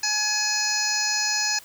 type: harmonic tone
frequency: 845 Hz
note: G#5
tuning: 30 cents sharp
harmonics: 1 / 2 / 3 / 5 / 6 / 7 / 8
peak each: -33 / -29 / -31 / -29 / -27 / -30 / -29 dBFS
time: 0.03-1.59 s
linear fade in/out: 5 ms
effects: white hiss -48 dBFS RMS until 1.64 s